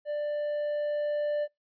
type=tone with level ramp; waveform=triangle; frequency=591 Hz; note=D5; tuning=11 cents sharp; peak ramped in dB=-27 to -24 dBFS; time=0.05-1.48 s; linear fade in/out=50 ms; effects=noise-tail reverb RT60 0.2 s tail -26 dB re dry + resampled to 11025 Hz